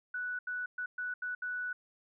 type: tone bursts at uneven times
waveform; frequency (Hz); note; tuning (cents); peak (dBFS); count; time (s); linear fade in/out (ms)
sine; 1480; F#6; 0; -34; 6; 0.14-0.39 / 0.47-0.66 / 0.78-0.86 / 0.98-1.14 / 1.22-1.35 / 1.42-1.73; 5
effects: none